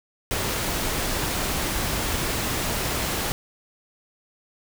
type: noise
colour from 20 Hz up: pink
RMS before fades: -26 dBFS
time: 0.31-3.32 s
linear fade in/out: 0 ms
effects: none